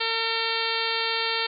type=harmonic tone; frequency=453.9 Hz; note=A#4; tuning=46 cents flat; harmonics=1 / 2 / 3 / 4 / 5 / 6 / 7 / 8 / 9 / 10; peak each=-33 / -33 / -33 / -33 / -33 / -33 / -33 / -33 / -33 / -33 dBFS; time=0-1.47 s; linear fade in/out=10 ms; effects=none